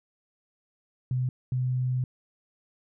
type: tone bursts at uneven times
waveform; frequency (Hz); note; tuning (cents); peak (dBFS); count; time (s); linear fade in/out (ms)
sine; 127; B2; +49; -24; 2; 1.11-1.29 / 1.52-2.04; 2
effects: none